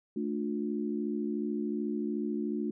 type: chord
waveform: sine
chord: D minor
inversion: second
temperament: equal with one note detuned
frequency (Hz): 220 / 293.7 / 356.4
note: A3 / D4 / F4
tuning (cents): 0 / 0 / +35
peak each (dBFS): -33 / -35 / -36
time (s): 0.16-2.71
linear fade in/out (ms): 5
effects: none